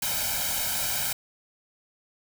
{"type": "noise with comb filter", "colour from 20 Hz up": "white", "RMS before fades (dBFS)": -28, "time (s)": [0.02, 1.13], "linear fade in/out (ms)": 5, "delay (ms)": 1.3, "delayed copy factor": 0.95, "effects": []}